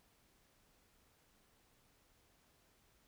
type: silence
effects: pink hiss -72 dBFS RMS until 3.07 s